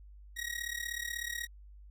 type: tone with amplitude modulation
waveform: sawtooth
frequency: 1896 Hz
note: A#6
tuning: 29 cents sharp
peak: -29 dBFS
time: 0.36-1.47 s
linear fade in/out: 20 ms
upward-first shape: sine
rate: 36.3 Hz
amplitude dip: 85%
effects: added 50 Hz sine -50 dBFS peak until 1.9 s